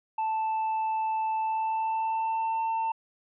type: tone with pitch glide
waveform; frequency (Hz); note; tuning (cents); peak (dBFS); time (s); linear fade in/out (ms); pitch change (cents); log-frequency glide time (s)
triangle; 880 to 898.5; A5 to A5; 0 to +36; -24; 0.18-2.92; 5; +36; 1.4-2.64
effects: resampled to 8000 Hz